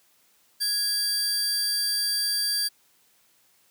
sawtooth tone pair together, 1661.2 / 4699 Hz, G#6 / D8, 0 / 0 cents, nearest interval octave + tritone, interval 1800 cents, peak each -32 / -21 dBFS, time 0.6-2.69 s, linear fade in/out 20 ms, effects white hiss -63 dBFS RMS until 3.7 s + high-pass 100 Hz 12 dB/octave

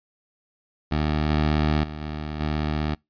15% pulse tone with level steps, 76.1 Hz, D#2, 38 cents flat, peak -15 / -13 / -26 / -23 / -17 dBFS, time 0.91-2.95 s, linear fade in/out 10 ms, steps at 1.29 / 1.83 / 2.01 / 2.4 s, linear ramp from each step 10 ms, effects noise-tail reverb RT60 0.2 s tail -26 dB re dry + resampled to 11025 Hz

